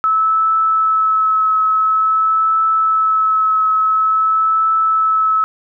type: tone with vibrato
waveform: sine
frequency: 1300 Hz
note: E6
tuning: 24 cents flat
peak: -11 dBFS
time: 0.04-5.44 s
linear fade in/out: 0 ms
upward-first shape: triangle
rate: 0.48 Hz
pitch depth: 16 cents each way
effects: none